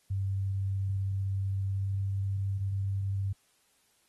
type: tone with pitch glide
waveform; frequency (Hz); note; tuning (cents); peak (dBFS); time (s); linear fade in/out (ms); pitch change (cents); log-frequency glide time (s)
sine; 97.3 to 97.98; G2 to G2; -12 to 0; -28; 0.1-3.33; 10; +12; 1.63-1.99
effects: white hiss -69 dBFS RMS until 4.08 s + AAC 32 kbps